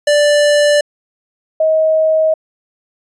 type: tone pair in turn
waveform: square / sine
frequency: 587.3 / 632.6 Hz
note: D5 / D#5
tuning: 0 / +29 cents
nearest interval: minor second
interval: 129 cents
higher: second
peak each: -9 dBFS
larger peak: neither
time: 0.07-0.81 / 1.6-2.34 s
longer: neither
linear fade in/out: 5 ms
effects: resampled to 22050 Hz